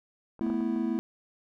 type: clicks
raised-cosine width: 1 ms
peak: -35 / -30 / -25 / -33 / -33 / -35 dBFS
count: 6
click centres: 0.393 / 0.466 / 0.501 / 0.542 / 0.607 / 0.762 s
type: chord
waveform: triangle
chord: A suspended second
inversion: none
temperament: equal with one note detuned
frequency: 219.4 / 246.9 / 329.6 Hz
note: A3 / B3 / E4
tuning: -5 / 0 / 0 cents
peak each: -29 dBFS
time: 0.41-0.99 s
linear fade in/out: 0 ms
effects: none